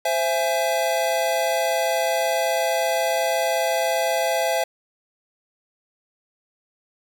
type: chord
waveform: square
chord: C augmented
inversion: none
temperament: equal with one note detuned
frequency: 523.3 / 668.8 / 830.6 Hz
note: C5 / E5 / G#5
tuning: 0 / +25 / 0 cents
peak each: -26 / -23 / -27 dBFS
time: 0.05-4.64 s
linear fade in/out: 5 ms
effects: none